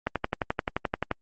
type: click train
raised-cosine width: 0.5 ms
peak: -10 dBFS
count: 13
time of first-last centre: 0.07-1.113 s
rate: 11.5 Hz
effects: Opus 24 kbps